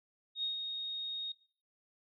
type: tone with ADSR envelope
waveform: sine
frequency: 3729 Hz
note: A#7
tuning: in tune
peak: -31 dBFS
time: 0.35-1.32 s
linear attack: 82 ms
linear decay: 130 ms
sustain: -5 dB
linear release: 4 ms
effects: noise-tail reverb RT60 0.5 s tail -22 dB re dry